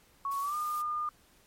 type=tone with pitch glide; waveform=sine; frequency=1112 to 1212.6 Hz; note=C#6 to D#6; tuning=+5 to -45 cents; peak=-30 dBFS; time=0.25-1.09 s; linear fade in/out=2 ms; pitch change=+150 cents; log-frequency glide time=0.41-0.56 s
type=noise; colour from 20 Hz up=blue; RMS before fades=-46 dBFS; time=0.31-0.82 s; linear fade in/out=5 ms
effects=pink hiss -63 dBFS RMS until 1.46 s + MP3 64 kbps